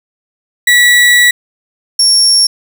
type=tone pair in turn; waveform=35% pulse; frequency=1944 / 5498 Hz; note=B6 / F8; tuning=-28 / -28 cents; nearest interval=octave + tritone; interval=1800 cents; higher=second; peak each=-3 dBFS; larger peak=neither; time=0.67-1.31 / 1.99-2.47 s; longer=first; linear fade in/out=5 ms; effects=none